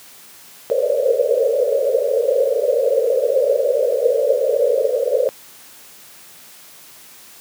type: band-pass noise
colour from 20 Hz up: white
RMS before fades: -17 dBFS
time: 0.7-5.29 s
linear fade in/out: 0 ms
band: 450 to 580 Hz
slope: 96 dB/octave
effects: white hiss -43 dBFS RMS until 7.4 s + high-pass 100 Hz 12 dB/octave